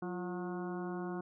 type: harmonic tone with a mistuned harmonic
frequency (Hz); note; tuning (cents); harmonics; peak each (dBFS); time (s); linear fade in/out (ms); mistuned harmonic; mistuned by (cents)
181; F#3; -38; 1 / 2 / 3 / 4 / 5 / 6 / 7 / 8; -40 / -40 / -55 / -47 / -53 / -50 / -55 / -52; 0.02-1.21; 5; 2; -59
effects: none